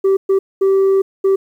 sine tone bursts at uneven times, 387.6 Hz, G4, 20 cents flat, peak -7 dBFS, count 4, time 0.04-0.17 / 0.29-0.39 / 0.61-1.02 / 1.24-1.36 s, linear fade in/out 10 ms, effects tanh soft clip ceiling -9 dBFS + 8-bit

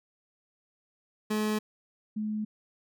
30% pulse / sine tone pair in turn, 213.6 / 213.6 Hz, G#3 / G#3, +49 / +49 cents, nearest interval unison, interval 0 cents, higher neither, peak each -24 / -29 dBFS, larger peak first, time 1.3-1.59 / 2.16-2.45 s, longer neither, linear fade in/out 10 ms, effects none

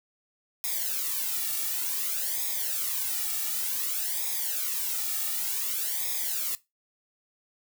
blue noise with flanger, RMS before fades -30 dBFS, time 0.64-6.55 s, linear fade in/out 0 ms, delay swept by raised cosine 0.68 to 1.98 ms, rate 0.55 Hz, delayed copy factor -0.95, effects noise-tail reverb RT60 0.2 s tail -18 dB re dry

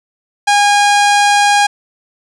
sawtooth tone, 817 Hz, G#5, 29 cents flat, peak -4 dBFS, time 0.47-1.67 s, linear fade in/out 10 ms, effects resampled to 22050 Hz + 7-bit

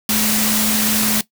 sine tone in noise, 215 Hz, A3, 40 cents flat, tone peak -20 dBFS, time 0.09-1.21 s, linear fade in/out 2 ms, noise white, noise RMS -18 dBFS, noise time 0.09-1.21 s, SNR -5 dB, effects noise-tail reverb RT60 0.1 s tail -17 dB re dry

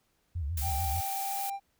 sine tone with vibrato, 78.1 Hz, D#2, 7 cents sharp, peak -30 dBFS, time 0.35-1.01 s, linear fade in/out 10 ms, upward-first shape sine, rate 6.8 Hz, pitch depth 220 cents each way
blue noise, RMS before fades -37 dBFS, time 0.57-1.5 s, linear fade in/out 5 ms
triangle tone with pitch glide, 784 to 791.7 Hz, G5 to G5, 0 to +17 cents, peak -31 dBFS, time 0.61-1.6 s, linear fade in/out 50 ms, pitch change +17 cents, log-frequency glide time 1.22-1.37 s
effects pink hiss -73 dBFS RMS until 1.79 s

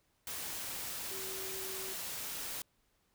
sine tone in noise, 381.2 Hz, G4, 48 cents flat, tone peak -46 dBFS, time 1.11-1.93 s, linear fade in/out 2 ms, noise white, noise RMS -41 dBFS, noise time 0.27-2.62 s, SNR -8 dB, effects pink hiss -75 dBFS RMS until 3.14 s

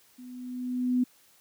sine tone with level ramp, 250 Hz, B3, 21 cents sharp, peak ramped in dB -43 to -20 dBFS, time 0.18-1.04 s, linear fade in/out 10 ms, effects white hiss -61 dBFS RMS until 1.4 s + high-pass 80 Hz 12 dB/octave

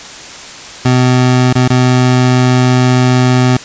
25% pulse tone with dropouts, 126.4 Hz, B2, 41 cents sharp, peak -3 dBFS, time 0.85-3.57 s, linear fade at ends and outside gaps 5 ms, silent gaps 1.53-1.553 / 1.679-1.701 s, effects white hiss -29 dBFS RMS until 3.64 s + resampled to 16000 Hz

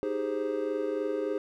triangle chord, Ab major seventh, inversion second, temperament equal, 311.1 / 392 / 415.3 / 523.3 Hz, Eb4 / G4 / Ab4 / C5, 0 / 0 / 0 / 0 cents, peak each -33 / -34 / -30 / -32 dBFS, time 0.03-1.38 s, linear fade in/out 0 ms, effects none

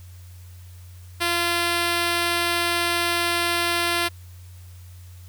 5% pulse tone, 344.1 Hz, F4, 26 cents flat, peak -9 dBFS, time 1.2-4.09 s, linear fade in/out 20 ms, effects added 90 Hz sine -40 dBFS peak until 5.28 s + white hiss -54 dBFS RMS until 5.28 s

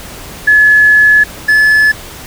sine / triangle tone pair in turn, 1709 / 1722.9 Hz, G#6 / A6, +49 / -37 cents, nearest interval unison, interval 14 cents, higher second, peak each -3 dBFS, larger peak neither, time 0.47-1.24 / 1.48-1.92 s, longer first, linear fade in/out 10 ms, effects pink hiss -29 dBFS RMS until 2.26 s

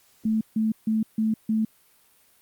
sine tone bursts, 219.4 Hz, A3, 5 cents flat, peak -20 dBFS, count 5, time 0.25-1.65 s, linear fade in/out 5 ms, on 160 ms, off 150 ms, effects white hiss -60 dBFS RMS until 2.41 s + Opus 48 kbps

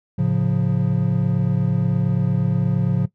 triangle chord, A augmented, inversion none, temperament equal with one note detuned, 110 / 138.59 / 177.26 Hz, A2 / C#3 / E#3, 0 / 0 / +26 cents, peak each -21 / -18 / -18 dBFS, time 0.18-3.06 s, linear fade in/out 10 ms, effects noise-tail reverb RT60 0.1 s tail -17 dB re dry

